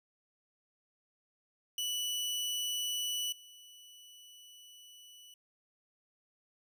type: tone with level steps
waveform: sawtooth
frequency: 2960 Hz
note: F#7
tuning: in tune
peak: -30 / -50 dBFS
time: 1.78-5.34 s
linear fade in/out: 2 ms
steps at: 3.32 s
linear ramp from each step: 5 ms
effects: none